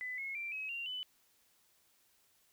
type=tone with pitch steps; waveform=sine; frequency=2004 / 2173 / 2356 / 2554 / 2769 / 3003 Hz; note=B6 / C#7 / D7 / D#7 / F7 / F#7; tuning=+25 / -35 / +5 / +45 / -15 / +25 cents; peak=-38 dBFS; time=0.01-1.03 s; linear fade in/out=0 ms; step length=170 ms; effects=white hiss -71 dBFS RMS until 2.52 s